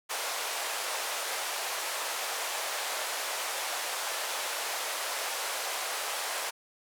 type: band-pass noise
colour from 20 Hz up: pink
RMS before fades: -34 dBFS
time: 0.09-6.51 s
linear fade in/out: 20 ms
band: 560 to 13000 Hz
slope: 24 dB/octave
effects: none